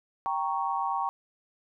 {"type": "chord", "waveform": "sine", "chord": "G diminished", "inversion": "none", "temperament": "equal", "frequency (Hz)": [784, 932.3, 1108.7], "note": ["G5", "Bb5", "Db6"], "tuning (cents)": [0, 0, 0], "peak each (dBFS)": -31, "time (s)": [0.26, 1.09], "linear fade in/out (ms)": 0, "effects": []}